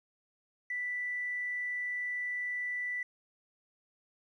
triangle tone, 1975.5 Hz, B6, in tune, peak -29 dBFS, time 0.7-3.03 s, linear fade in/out 5 ms, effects tanh soft clip ceiling -31 dBFS + resampled to 24000 Hz

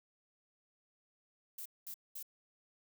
violet noise bursts, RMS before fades -45 dBFS, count 3, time 1.58-2.228 s, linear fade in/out 5 ms, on 76 ms, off 210 ms, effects none

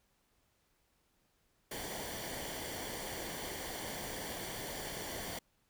pink noise with comb filter, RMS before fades -42 dBFS, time 1.71-5.39 s, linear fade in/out 5 ms, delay 0.77 ms, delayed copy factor -0.6, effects pink hiss -75 dBFS RMS until 5.69 s

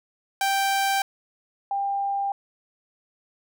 sawtooth / sine tone pair in turn, 784 / 795.9 Hz, G5 / G5, 0 / +26 cents, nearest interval unison, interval 26 cents, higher second, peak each -17 / -23 dBFS, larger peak first, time 0.41-1.02 / 1.71-2.32 s, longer neither, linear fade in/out 2 ms, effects none

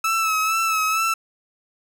30% pulse tone with vibrato, 1305 Hz, E6, 18 cents flat, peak -16 dBFS, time 0.04-1.14 s, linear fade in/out 5 ms, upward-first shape sine, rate 2.2 Hz, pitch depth 40 cents each way, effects none

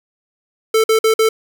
square tone bursts, 442.5 Hz, A4, 10 cents sharp, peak -11 dBFS, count 4, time 0.74-1.29 s, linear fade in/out 5 ms, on 100 ms, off 50 ms, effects 8-bit

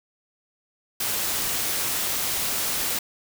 white noise, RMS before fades -26 dBFS, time 1-2.99 s, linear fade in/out 5 ms, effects none

